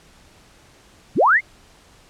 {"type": "linear sweep", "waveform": "sine", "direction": "up", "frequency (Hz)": [67.1, 2212], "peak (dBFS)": -11, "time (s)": [1.15, 1.41], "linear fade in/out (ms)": 50, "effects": ["pink hiss -51 dBFS RMS until 2.09 s", "low-pass 9000 Hz 12 dB/octave"]}